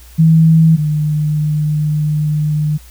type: tone pair in turn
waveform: sine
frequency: 161.2 / 151.31 Hz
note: E3 / D#3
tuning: -38 / -48 cents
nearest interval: minor second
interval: 110 cents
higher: first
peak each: -5 / -12 dBFS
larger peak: first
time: 0.18-0.77 / 0.77-2.78 s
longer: second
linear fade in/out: 20 ms
effects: added 60 Hz sine -37 dBFS peak until 2.9 s + white hiss -44 dBFS RMS until 2.9 s